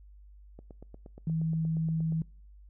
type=click train; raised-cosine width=2 ms; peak=-34 dBFS; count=14; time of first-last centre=0.59-2.123 s; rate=8.48 Hz
type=tone; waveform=sine; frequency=161.2 Hz; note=E3; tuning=38 cents flat; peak=-27 dBFS; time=1.27-2.22 s; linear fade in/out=2 ms
effects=noise-tail reverb RT60 0.5 s tail -25 dB re dry + added 50 Hz sine -50 dBFS peak until 2.69 s